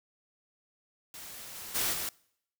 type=noise with level steps; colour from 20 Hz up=white; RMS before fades=-45 / -43 / -30 / -35 dBFS; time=1.14-2.09 s; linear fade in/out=2 ms; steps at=1.54 / 1.74 / 1.92 s; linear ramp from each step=20 ms; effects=noise-tail reverb RT60 0.7 s tail -24 dB re dry